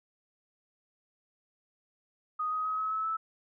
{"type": "tone with pitch steps", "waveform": "sine", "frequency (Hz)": [1244.5, 1257.5, 1270.6, 1283.9, 1297.3, 1310.9], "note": ["D#6", "D#6", "D#6", "E6", "E6", "E6"], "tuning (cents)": [0, 18, 36, -46, -28, -10], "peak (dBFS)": -29, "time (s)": [2.39, 3.17], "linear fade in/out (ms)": 10, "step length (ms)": 130, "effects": []}